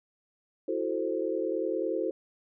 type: chord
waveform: sine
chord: F# half-diminished seventh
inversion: third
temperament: equal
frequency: 329.6 / 370 / 440 / 523.3 Hz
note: E4 / F#4 / A4 / C5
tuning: 0 / 0 / 0 / 0 cents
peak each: -33 dBFS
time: 0.68-2.11 s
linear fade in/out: 5 ms
effects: none